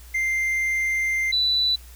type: tone pair in turn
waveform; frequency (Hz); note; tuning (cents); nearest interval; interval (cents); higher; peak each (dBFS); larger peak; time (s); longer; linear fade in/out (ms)
triangle / sine; 2093 / 3972; C7 / B7; 0 / +9; major seventh; 1109; second; -19 / -18; second; 0.14-1.32 / 1.32-1.76; first; 10
effects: added 60 Hz sine -42 dBFS peak until 1.95 s + white hiss -50 dBFS RMS until 1.95 s